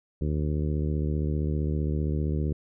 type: harmonic tone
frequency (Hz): 75.3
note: D2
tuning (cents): +44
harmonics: 1 / 2 / 3 / 4 / 5 / 6 / 7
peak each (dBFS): -27 / -29 / -35 / -36 / -37 / -41 / -46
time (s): 0.21-2.53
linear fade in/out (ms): 5
effects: none